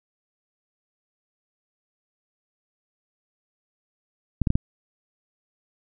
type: clicks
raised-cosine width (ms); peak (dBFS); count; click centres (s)
5; -8; 4; 4.417 / 4.472 / 4.504 / 4.555
effects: none